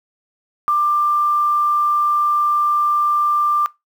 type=tone with quantisation; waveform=sine; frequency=1187 Hz; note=D6; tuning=18 cents sharp; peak=-13 dBFS; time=0.68-3.66 s; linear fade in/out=0 ms; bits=7; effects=noise-tail reverb RT60 0.2 s tail -21 dB re dry